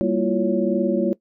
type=tone cluster; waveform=sine; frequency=198.2 / 234.4 / 333.3 / 355.8 / 558 Hz; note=G3 / A#3 / E4 / F4 / C#5; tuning=+19 / +10 / +19 / +32 / +11 cents; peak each=-24 dBFS; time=0.01-1.13 s; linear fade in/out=0 ms; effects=noise-tail reverb RT60 0.1 s tail -19 dB re dry